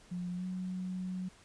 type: tone with pitch glide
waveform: sine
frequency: 177.9 to 184.28 Hz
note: F3 to F#3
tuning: +32 to -7 cents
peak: -35 dBFS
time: 0.11-1.29 s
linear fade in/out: 10 ms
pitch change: +61 cents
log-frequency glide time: 0.35-0.45 s
effects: pink hiss -60 dBFS RMS until 1.44 s + resampled to 22050 Hz